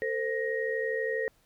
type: tone cluster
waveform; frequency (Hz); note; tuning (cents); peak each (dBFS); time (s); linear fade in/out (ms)
sine; 447.7 / 520 / 1876; A4 / C5 / A#6; +30 / -11 / +11; -31 / -33 / -33; 0.02-1.28; 0
effects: pink hiss -67 dBFS RMS until 1.45 s